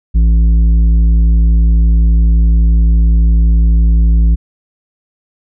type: tone with tanh clipping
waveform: triangle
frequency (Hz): 55.9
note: A1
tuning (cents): +28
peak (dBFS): -7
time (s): 0.14-4.36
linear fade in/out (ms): 20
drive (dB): 12
effects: none